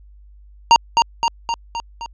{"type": "tone with echo", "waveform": "square", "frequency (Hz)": 931, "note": "A#5", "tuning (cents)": -2, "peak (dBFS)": -7, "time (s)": [0.71, 0.76], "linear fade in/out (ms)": 0, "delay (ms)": 260, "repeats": 5, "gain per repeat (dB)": -4, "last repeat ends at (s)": 2.06, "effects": ["added 50 Hz sine -42 dBFS peak until 2.13 s", "resampled to 16000 Hz"]}